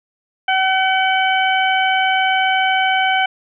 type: harmonic tone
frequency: 759 Hz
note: F#5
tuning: 44 cents sharp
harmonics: 1 / 2 / 3 / 4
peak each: -16 / -19 / -21 / -22 dBFS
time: 0.48-3.26 s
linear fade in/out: 5 ms
effects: none